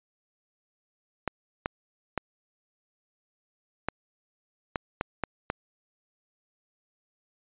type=clicks; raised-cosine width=0.5 ms; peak=-12 dBFS; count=8; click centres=1.277 / 1.659 / 2.177 / 3.886 / 4.758 / 5.011 / 5.237 / 5.501 s; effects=resampled to 8000 Hz